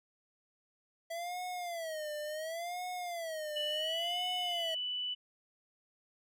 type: tone with vibrato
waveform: square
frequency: 659.3 Hz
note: E5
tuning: in tune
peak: -38 dBFS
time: 1.1-4.75 s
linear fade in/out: 10 ms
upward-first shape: sine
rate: 0.7 Hz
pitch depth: 170 cents each way
type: tone with pitch glide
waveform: sine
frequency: 2960 to 2977 Hz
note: F#7 to F#7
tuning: 0 to +10 cents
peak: -34 dBFS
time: 3.55-5.15 s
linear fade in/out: 20 ms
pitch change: +10 cents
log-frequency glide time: 4.02-4.2 s
effects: none